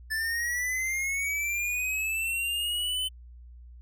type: linear sweep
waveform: square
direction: up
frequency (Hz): 1745 to 3050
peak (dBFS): -28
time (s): 0.1-3.09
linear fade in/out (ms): 20
effects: added 60 Hz sine -45 dBFS peak until 3.81 s